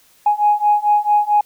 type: beating tone pair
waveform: sine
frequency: 830.6 / 835.1 Hz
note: G#5 / G#5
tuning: 0 / +9 cents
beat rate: 4.5 Hz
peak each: -15 / -14 dBFS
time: 0.26-1.41 s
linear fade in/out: 5 ms
effects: tanh soft clip ceiling -4 dBFS + white hiss -53 dBFS RMS until 1.45 s